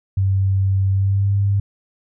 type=tone with pitch glide; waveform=sine; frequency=96.6 to 100.01 Hz; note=G2 to G2; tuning=-25 to +35 cents; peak=-14 dBFS; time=0.17-1.6 s; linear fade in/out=5 ms; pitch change=+60 cents; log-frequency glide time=0.91-1.34 s; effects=none